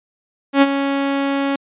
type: tone with ADSR envelope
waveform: sawtooth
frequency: 277.2 Hz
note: C#4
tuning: in tune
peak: -3 dBFS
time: 0.53-1.56 s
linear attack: 88 ms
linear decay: 38 ms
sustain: -10 dB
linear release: 6 ms
effects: resampled to 8000 Hz